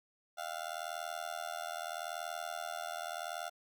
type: tone with amplitude modulation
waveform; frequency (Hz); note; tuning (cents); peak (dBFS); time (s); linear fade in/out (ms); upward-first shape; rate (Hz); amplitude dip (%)
30% pulse; 698.5; F5; 0; -32; 0.37-3.5; 20; sine; 80.8; 100
effects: none